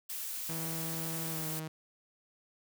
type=noise; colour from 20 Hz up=blue; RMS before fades=-39 dBFS; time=0.09-1.6 s; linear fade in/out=10 ms
type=tone with pitch glide; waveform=sawtooth; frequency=162.2 to 157.86 Hz; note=E3 to D#3; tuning=-28 to +25 cents; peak=-34 dBFS; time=0.49-1.68 s; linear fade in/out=5 ms; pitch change=-47 cents; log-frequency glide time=1.27-1.43 s
effects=none